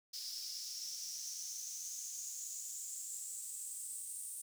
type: noise with high-pass filter sweep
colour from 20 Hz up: pink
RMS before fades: -45 dBFS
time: 0.13-4.42 s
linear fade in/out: 10 ms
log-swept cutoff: 5000 to 8900 Hz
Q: 7
effects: none